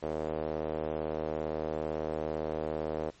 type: tone with band-pass filter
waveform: sawtooth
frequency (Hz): 77.78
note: D#2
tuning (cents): 0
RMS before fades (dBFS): -34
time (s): 0.02-3.11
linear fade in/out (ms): 20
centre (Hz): 520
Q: 2.4
effects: pink hiss -60 dBFS RMS until 3.2 s + MP3 32 kbps